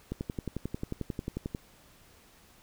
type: click train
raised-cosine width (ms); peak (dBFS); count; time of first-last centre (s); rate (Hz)
3; -20; 17; 0.12-1.549; 11.2
effects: pink hiss -59 dBFS RMS until 2.62 s